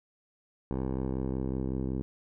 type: tone with low-pass filter sweep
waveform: 10% pulse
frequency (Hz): 65.41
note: C2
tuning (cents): 0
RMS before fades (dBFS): -32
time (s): 0.71-2.02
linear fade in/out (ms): 0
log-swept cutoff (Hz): 700 to 360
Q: 1
effects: none